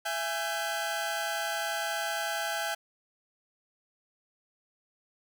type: tone cluster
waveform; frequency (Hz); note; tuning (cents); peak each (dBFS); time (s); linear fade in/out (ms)
sawtooth; 669 / 826 / 1541; E5 / G#5 / G6; +25 / -10 / -30; -31; 0.05-2.75; 10
effects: none